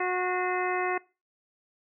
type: harmonic tone with a mistuned harmonic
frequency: 364.5 Hz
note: F#4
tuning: 26 cents flat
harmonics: 1 / 2 / 3 / 4 / 5 / 6 / 7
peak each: -30 / -31 / -34 / -38 / -35 / -36 / -40 dBFS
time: 0-0.98 s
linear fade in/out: 5 ms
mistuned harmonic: 6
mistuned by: -95 cents
effects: noise-tail reverb RT60 0.3 s tail -22 dB re dry